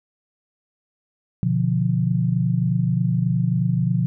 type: chord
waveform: sine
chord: B diminished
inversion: none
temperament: equal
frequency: 123.47 / 146.83 / 174.61 Hz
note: B2 / D3 / F3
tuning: 0 / 0 / 0 cents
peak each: -21 / -24 / -21 dBFS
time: 1.43-4.06 s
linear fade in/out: 0 ms
effects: none